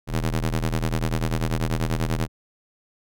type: ring-modulated tone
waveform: sawtooth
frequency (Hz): 80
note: D#2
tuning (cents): +49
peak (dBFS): -15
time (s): 0.07-2.28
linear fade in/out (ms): 50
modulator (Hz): 45.1
effects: none